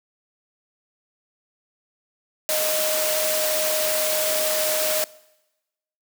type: tone in noise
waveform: sine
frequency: 620 Hz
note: D#5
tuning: 6 cents flat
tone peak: -24 dBFS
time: 2.49-5.04 s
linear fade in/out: 0 ms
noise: white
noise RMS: -24 dBFS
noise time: 2.49-5.04 s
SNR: -3 dB
effects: noise-tail reverb RT60 1.0 s tail -22 dB re dry + high-pass 300 Hz 12 dB/octave